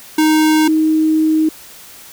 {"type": "tone pair in turn", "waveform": ["square", "sine"], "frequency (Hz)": [311.1, 314], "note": ["D#4", "D#4"], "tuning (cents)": [0, 16], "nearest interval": "unison", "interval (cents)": 16, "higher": "second", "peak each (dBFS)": -10, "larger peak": "neither", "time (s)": [[0.18, 0.68], [0.68, 1.49]], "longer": "second", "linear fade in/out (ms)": 5, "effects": ["white hiss -38 dBFS RMS until 2.12 s"]}